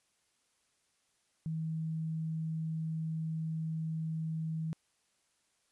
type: tone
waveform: sine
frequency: 160 Hz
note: D#3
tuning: 49 cents sharp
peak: -33 dBFS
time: 1.46-4.73 s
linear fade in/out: 0 ms
effects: white hiss -75 dBFS RMS until 5.71 s + resampled to 24000 Hz